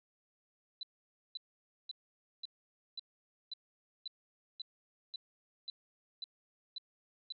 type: tone bursts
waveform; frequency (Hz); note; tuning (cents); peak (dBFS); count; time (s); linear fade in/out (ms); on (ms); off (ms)
sine; 3992; B7; +18; -39; 13; 0.81-7.323; 2; 21; 520
effects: none